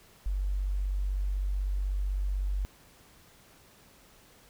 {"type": "tone", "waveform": "sine", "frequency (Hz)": 48, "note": "G1", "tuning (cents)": -36, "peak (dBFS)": -27, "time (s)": [0.26, 2.65], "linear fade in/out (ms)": 0, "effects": ["pink hiss -58 dBFS RMS until 4.49 s"]}